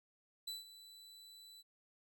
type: tone with ADSR envelope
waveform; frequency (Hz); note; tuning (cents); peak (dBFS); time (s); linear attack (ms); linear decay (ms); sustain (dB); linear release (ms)
40% pulse; 3980; B7; +13; -39; 0.47-1.63; 8; 160; -15; 29
effects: none